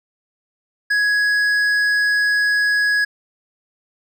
triangle tone with hard clipping, 1670 Hz, G#6, 9 cents sharp, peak -16 dBFS, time 0.9-3.05 s, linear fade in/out 10 ms, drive 10 dB, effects none

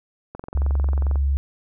click train, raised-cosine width 1 ms, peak -20 dBFS, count 19, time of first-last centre 0.35-1.157 s, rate 22.3 Hz
sine tone, 69.3 Hz, C#2, in tune, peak -17 dBFS, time 0.55-1.37 s, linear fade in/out 0 ms
effects none

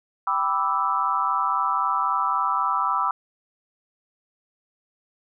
sine chord, E minor seventh, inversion first, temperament equal, 784 / 987.8 / 1174.7 / 1318.5 Hz, G5 / B5 / D6 / E6, 0 / 0 / 0 / 0 cents, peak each -30 / -25 / -25 / -25 dBFS, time 0.27-3.11 s, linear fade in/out 2 ms, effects none

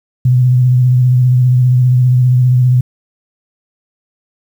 sine tone with vibrato, 125.8 Hz, B2, 32 cents sharp, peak -6 dBFS, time 0.25-2.81 s, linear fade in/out 5 ms, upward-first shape sine, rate 15 Hz, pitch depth 33 cents each way, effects 7-bit

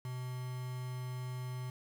triangle tone with quantisation, 126.3 Hz, B2, 39 cents sharp, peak -36 dBFS, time 0.05-1.7 s, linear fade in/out 2 ms, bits 8, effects none

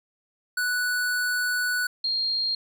square / sine tone pair in turn, 1480 / 4219 Hz, F#6 / C8, 0 / +14 cents, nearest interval octave + tritone, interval 1814 cents, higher second, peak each -24 / -23 dBFS, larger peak second, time 0.57-1.87 / 2.04-2.55 s, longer first, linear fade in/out 5 ms, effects none

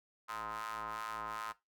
sawtooth ring-modulated tone, 109.4 Hz, A2, 9 cents flat, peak -33 dBFS, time 0.28-1.53 s, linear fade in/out 20 ms, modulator 1150 Hz, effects noise-tail reverb RT60 0.2 s tail -18 dB re dry

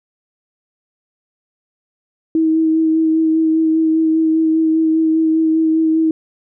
sine tone with vibrato, 319.8 Hz, D#4, 48 cents sharp, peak -11 dBFS, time 2.35-6.11 s, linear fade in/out 2 ms, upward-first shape sine, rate 5 Hz, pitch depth 16 cents each way, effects none

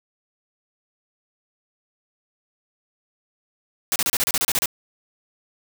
white noise bursts, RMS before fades -21 dBFS, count 11, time 3.92-4.658 s, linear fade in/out 0 ms, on 38 ms, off 32 ms, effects none

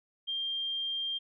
sine tone, 3190 Hz, G7, 30 cents sharp, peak -31 dBFS, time 0.27-1.19 s, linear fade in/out 20 ms, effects none

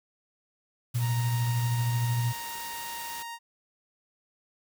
white noise, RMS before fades -41 dBFS, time 0.94-3.23 s, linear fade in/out 10 ms
sine tone with tremolo, 120 Hz, B2, 49 cents flat, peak -23 dBFS, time 0.94-2.33 s, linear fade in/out 20 ms, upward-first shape sine, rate 13 Hz, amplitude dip 30%
sawtooth tone, 932.3 Hz, A#5, in tune, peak -33 dBFS, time 0.99-3.39 s, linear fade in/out 50 ms
effects none

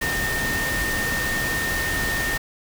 sine tone in noise, 1827 Hz, A#6, 35 cents flat, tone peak -24 dBFS, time 0.01-2.38 s, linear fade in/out 10 ms, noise pink, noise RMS -27 dBFS, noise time 0.01-2.38 s, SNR 0 dB, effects none

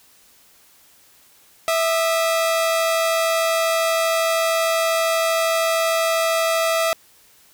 sawtooth tone pair together, 656 / 1219.2 Hz, E5 / D#6, -9 / -36 cents, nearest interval major seventh, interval 1073 cents, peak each -14 / -23 dBFS, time 1.68-6.93 s, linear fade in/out 0 ms, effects white hiss -53 dBFS RMS until 7.53 s

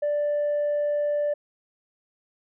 sine tone, 587.3 Hz, D5, in tune, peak -20 dBFS, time 0.02-1.34 s, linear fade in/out 10 ms, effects tanh soft clip ceiling -20 dBFS

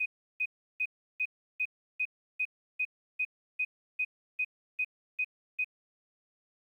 sine tone bursts, 2500 Hz, D#7, 8 cents sharp, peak -27 dBFS, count 15, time 0-5.645 s, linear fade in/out 10 ms, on 59 ms, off 340 ms, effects 11-bit

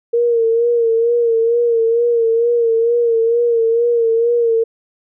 sine tone with vibrato, 464.6 Hz, A#4, 6 cents flat, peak -11 dBFS, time 0.13-4.64 s, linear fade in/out 10 ms, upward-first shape sine, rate 2.2 Hz, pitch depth 47 cents each way, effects none

